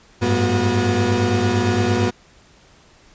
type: tone cluster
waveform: 35% pulse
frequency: 97.3 / 106.1 / 242.7 / 362.9 Hz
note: G2 / G#2 / B3 / F#4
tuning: -12 / +38 / -30 / -34 cents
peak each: -20 dBFS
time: 0.21-2.11 s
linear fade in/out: 20 ms
effects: pink hiss -51 dBFS RMS until 3.14 s + resampled to 16000 Hz